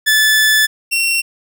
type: tone pair in turn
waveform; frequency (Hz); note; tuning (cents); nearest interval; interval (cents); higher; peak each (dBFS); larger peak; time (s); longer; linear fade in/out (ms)
sawtooth; 1739 / 2727; A6 / F7; -21 / -42; minor sixth; 779; second; -6 / -10; first; 0.06-0.67 / 0.91-1.22; first; 20
effects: none